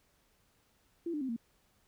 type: tone with pitch steps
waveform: sine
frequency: 338.5 / 298.1 / 262.5 / 231.2 Hz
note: E4 / D4 / C4 / A#3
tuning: +46 / +26 / +6 / -14 cents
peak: -33 dBFS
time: 1.06-1.364 s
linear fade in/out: 5 ms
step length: 76 ms
effects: pink hiss -71 dBFS RMS until 1.87 s